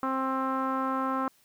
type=tone with low-pass filter; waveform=sawtooth; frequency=264.2 Hz; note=C4; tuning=17 cents sharp; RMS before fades=-29 dBFS; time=0.03-1.28 s; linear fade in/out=0 ms; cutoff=1200 Hz; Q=9.6; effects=white hiss -64 dBFS RMS until 1.44 s